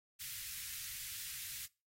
white band-stop noise, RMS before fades -45 dBFS, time 0.19-1.67 s, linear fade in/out 20 ms, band 130 to 1700 Hz, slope 24 dB/octave, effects noise-tail reverb RT60 0.3 s tail -23 dB re dry + AAC 48 kbps

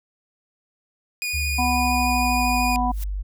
sawtooth tone with vibrato, 2454 Hz, D#7, 25 cents flat, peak -21 dBFS, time 1.22-2.76 s, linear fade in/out 0 ms, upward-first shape square, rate 13 Hz, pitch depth 9 cents each way
sine exponential sweep, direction down, 77.2 to 47.5 Hz, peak -24 dBFS, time 1.33-3.23 s, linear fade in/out 20 ms
harmonic tone, 246.9 Hz, B3, in tune, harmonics 1 / 3 / 4, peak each -25 / -23 / -25 dBFS, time 1.58-2.92 s, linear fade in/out 10 ms
blue noise with exponential growth, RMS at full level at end -33 dBFS, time 2.86-3.04 s, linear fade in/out 5 ms, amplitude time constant 38 ms
effects none

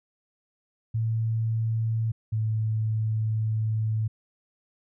sine tone pair in turn, 112.5 / 109.68 Hz, A2 / A2, +39 / -5 cents, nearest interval unison, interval 44 cents, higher first, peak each -23 dBFS, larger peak neither, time 0.94-2.12 / 2.32-4.08 s, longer second, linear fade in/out 10 ms, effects none

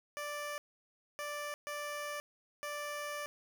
15% pulse tone bursts at uneven times, 587.3 Hz, D5, in tune, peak -32 dBFS, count 4, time 0.17-0.58 / 1.19-1.54 / 1.67-2.2 / 2.63-3.26 s, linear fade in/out 0 ms, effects none

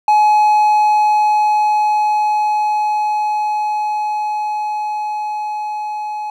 triangle tone with level ramp, 846 Hz, G#5, 32 cents sharp, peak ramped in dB -6 to -19 dBFS, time 0.08-6.3 s, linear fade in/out 2 ms, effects none

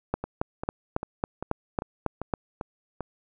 two click trains, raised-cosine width 1 ms, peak -11 / -18 dBFS, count 9 / 8, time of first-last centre 0.14-2.338 / 0.24-3.007 s, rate 3.64 / 2.53 Hz, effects none

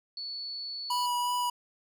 sine tone, 4435 Hz, C#8, in tune, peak -35 dBFS, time 0.17-1.06 s, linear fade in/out 2 ms
square tone with vibrato, 978 Hz, B5, 17 cents flat, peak -28 dBFS, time 0.9-1.5 s, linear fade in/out 5 ms, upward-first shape sine, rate 2.8 Hz, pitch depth 10 cents each way
effects none

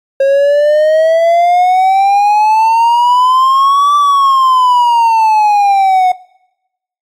triangle exponential two-way sweep, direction up then down, 540 to 1167 to 728 Hz, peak -4 dBFS, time 0.2-6.12 s, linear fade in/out 5 ms, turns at 3.96 s, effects noise-tail reverb RT60 0.9 s tail -23 dB re dry + AAC 64 kbps

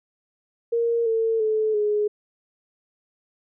sine tone with pitch steps, 466.2 / 449.8 / 434 / 418.7 Hz, A#4 / A4 / A4 / G#4, 0 / +38 / -24 / +14 cents, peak -19 dBFS, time 0.72-2.08 s, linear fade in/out 10 ms, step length 340 ms, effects none

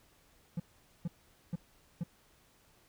triangle tone bursts, 170 Hz, F3, 46 cents flat, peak -30 dBFS, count 4, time 0.57-2.036 s, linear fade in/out 5 ms, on 29 ms, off 450 ms, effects pink hiss -66 dBFS RMS until 2.88 s

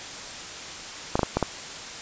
clicks, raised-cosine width 1 ms, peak -7 dBFS, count 5, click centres 1.155 / 1.193 / 1.232 / 1.37 / 1.427 s, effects white hiss -37 dBFS RMS until 2.01 s + resampled to 16000 Hz

